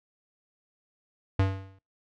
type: tone with exponential decay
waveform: square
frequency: 96.3 Hz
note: G2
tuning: 30 cents flat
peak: -19 dBFS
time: 1.39-1.79 s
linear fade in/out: 5 ms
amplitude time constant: 86 ms
effects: noise-tail reverb RT60 0.2 s tail -22 dB re dry + low-pass 3000 Hz 12 dB/octave